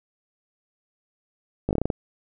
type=slowing click train; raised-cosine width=2 ms; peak=-10 dBFS; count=8; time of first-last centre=1.69-1.902 s; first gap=18 ms; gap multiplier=1.17; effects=none